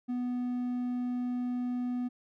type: tone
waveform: triangle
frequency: 246.9 Hz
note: B3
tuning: in tune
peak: -28 dBFS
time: 0.08-2.09 s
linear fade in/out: 20 ms
effects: none